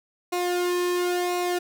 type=tone with flanger; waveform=sawtooth; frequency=355.6 Hz; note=F4; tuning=31 cents sharp; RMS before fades=-25 dBFS; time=0.32-1.59 s; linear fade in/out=10 ms; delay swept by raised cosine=0.61 to 1.47 ms; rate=0.96 Hz; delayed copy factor=-0.65; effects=none